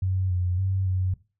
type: tone with pitch steps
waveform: sine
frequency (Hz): 93.8 / 89.9 / 95.4 / 92.8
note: F#2 / F#2 / G2 / F#2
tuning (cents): +24 / -49 / -47 / +6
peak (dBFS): -22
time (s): 0.02-1.14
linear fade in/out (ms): 5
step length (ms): 280
effects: noise-tail reverb RT60 0.3 s tail -17 dB re dry